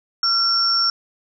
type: tone pair together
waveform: sine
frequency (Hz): 1368 / 5457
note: F6 / F8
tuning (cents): -36 / -41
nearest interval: 2 octaves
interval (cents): 2395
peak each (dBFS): -23 / -16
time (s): 0.23-0.9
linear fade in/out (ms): 2
effects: none